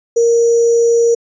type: tone with sample-and-hold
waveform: sine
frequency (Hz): 466.2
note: A#4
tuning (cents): 0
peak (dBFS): -8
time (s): 0.16-1.15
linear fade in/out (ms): 10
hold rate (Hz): 6300
effects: resampled to 16000 Hz